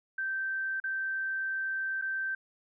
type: tone with dropouts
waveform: sine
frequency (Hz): 1558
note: G6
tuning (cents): -11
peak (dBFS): -30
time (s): 0.18-2.35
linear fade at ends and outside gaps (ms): 5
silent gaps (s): 0.801-0.839 / 2.015-2.021
effects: none